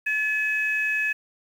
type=tone pair together; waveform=sine; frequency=1720 / 2550 Hz; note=A6 / D#7; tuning=-40 / +42 cents; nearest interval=perfect fifth; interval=682 cents; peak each=-24 dBFS; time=0.06-1.13 s; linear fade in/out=10 ms; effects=tanh soft clip ceiling -14 dBFS + 8-bit